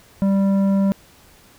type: tone with tanh clipping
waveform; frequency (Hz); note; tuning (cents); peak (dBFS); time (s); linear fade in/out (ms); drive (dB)
sine; 196; G3; 0; -16; 0.22-0.92; 0; 10
effects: pink hiss -50 dBFS RMS until 1.58 s